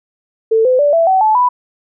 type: tone with pitch steps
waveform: sine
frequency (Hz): 445.9 / 509.3 / 581.6 / 664.2 / 758.6 / 866.4 / 989.5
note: A4 / C5 / D5 / E5 / F#5 / A5 / B5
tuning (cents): +23 / -47 / -17 / +13 / +43 / -27 / +3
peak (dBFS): -8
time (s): 0.51-1.49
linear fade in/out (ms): 10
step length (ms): 140
effects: none